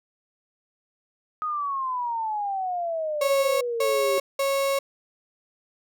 sine exponential sweep, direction down, 1258 to 388.2 Hz, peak -25 dBFS, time 1.42-4.18 s, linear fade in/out 0 ms
35% pulse tone bursts, 550 Hz, C#5, 14 cents flat, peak -20 dBFS, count 3, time 3.21-4.79 s, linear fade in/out 5 ms, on 400 ms, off 190 ms
effects none

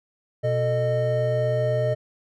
triangle tone cluster, 122 / 442.5 / 614 Hz, B2 / A4 / D#5, -21 / +10 / -23 cents, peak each -22 / -27 / -21 dBFS, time 0.43-1.95 s, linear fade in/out 20 ms, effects none

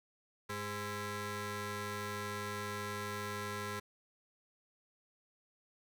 15% pulse ring-modulated tone, 309.1 Hz, D#4, 11 cents flat, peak -29 dBFS, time 0.49-3.8 s, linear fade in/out 10 ms, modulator 719 Hz, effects none

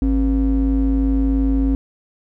triangle ring-modulated tone, 109.5 Hz, A2, 8 cents flat, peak -9 dBFS, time 0.02-1.75 s, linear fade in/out 0 ms, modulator 161 Hz, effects none

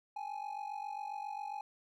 triangle ring-modulated tone, 830.6 Hz, G#5, in tune, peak -34 dBFS, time 0.16-1.61 s, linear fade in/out 2 ms, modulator 23.7 Hz, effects none

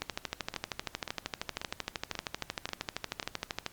two click trains, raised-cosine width 0.2 ms, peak -19 / -15 dBFS, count 6 / 48, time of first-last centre 0.54-3.228 / 0.02-3.663 s, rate 1.86 / 12.9 Hz, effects pink hiss -57 dBFS RMS until 3.72 s + Opus 48 kbps

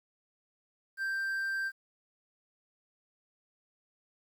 triangle tone, 1574 Hz, G6, 7 cents sharp, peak -29 dBFS, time 0.97-1.72 s, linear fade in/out 50 ms, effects 10-bit

